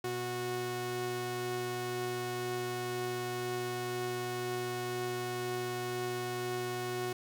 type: tone pair together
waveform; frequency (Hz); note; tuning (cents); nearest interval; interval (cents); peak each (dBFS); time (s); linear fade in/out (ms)
sawtooth; 122.8 / 366.4; B2 / F#4; -9 / -17; octave + perfect fifth; 1892; -37 / -31; 0.04-7.13; 5
effects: 10-bit